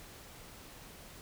silence, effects pink hiss -52 dBFS RMS until 1.21 s

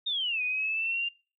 sine exponential two-way sweep, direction down then up, 3729 to 2467 to 2804 Hz, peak -27 dBFS, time 0.06-1.09 s, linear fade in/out 10 ms, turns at 0.42 s, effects noise-tail reverb RT60 0.4 s tail -26 dB re dry

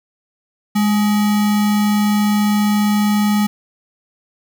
sine tone with sample-and-hold, 207.7 Hz, G#3, in tune, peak -12 dBFS, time 0.75-3.47 s, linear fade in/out 10 ms, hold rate 1050 Hz, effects none

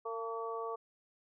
harmonic tone with a mistuned harmonic, 227.8 Hz, A#3, 40 cents flat, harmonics 2 / 3 / 4 / 5, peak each -39 / -45 / -46 / -41 dBFS, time 0.05-0.76 s, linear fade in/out 10 ms, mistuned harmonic 4, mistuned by -23 cents, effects none

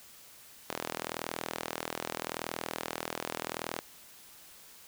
sawtooth tone with high-pass filter, 40.82 Hz, E1, 16 cents flat, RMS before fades -39 dBFS, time 0.69-3.81 s, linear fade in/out 0 ms, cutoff 450 Hz, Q 0.67, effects white hiss -54 dBFS RMS until 4.87 s

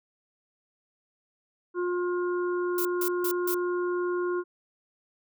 harmonic tone, 355.4 Hz, F4, 30 cents sharp, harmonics 1 / 3 / 4, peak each -26 / -36 / -38 dBFS, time 1.74-4.44 s, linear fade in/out 50 ms
violet noise bursts, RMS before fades -31 dBFS, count 4, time 2.78-3.544 s, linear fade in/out 2 ms, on 71 ms, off 160 ms
effects none

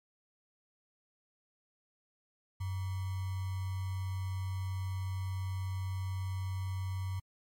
sine tone with sample-and-hold, 94.3 Hz, F#2, 33 cents sharp, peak -33 dBFS, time 2.6-7.2 s, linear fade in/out 10 ms, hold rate 1050 Hz, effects MP3 64 kbps

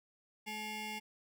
25% pulse ring-modulated tone, 643 Hz, E5, 43 cents flat, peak -33 dBFS, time 0.46-1 s, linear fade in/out 20 ms, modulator 1500 Hz, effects none

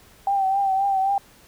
sine tone with vibrato, 780 Hz, G5, 9 cents flat, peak -18 dBFS, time 0.27-1.18 s, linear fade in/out 2 ms, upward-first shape triangle, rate 3.8 Hz, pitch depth 52 cents each way, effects pink hiss -52 dBFS RMS until 1.47 s

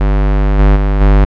square tone with level steps, 49.69 Hz, G1, 24 cents sharp, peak -9 / -5 / -10 / -5 dBFS, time 0-1.25 s, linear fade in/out 10 ms, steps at 0.58 / 0.75 / 1 s, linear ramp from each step 20 ms, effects low-pass 2000 Hz 12 dB/octave

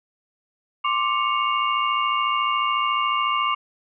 sine tone cluster, 1056 / 1170 / 2209 / 2802 Hz, C6 / D6 / C#7 / F7, +16 / -7 / -7 / +5 cents, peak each -25 / -22 / -29 / -28 dBFS, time 0.84-3.55 s, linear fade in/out 10 ms, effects none

